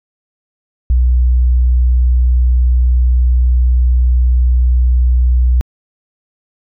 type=tone; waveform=sine; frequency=61.7 Hz; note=B1; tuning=1 cent flat; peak=-6 dBFS; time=0.9-5.61 s; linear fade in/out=0 ms; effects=tanh soft clip ceiling -4 dBFS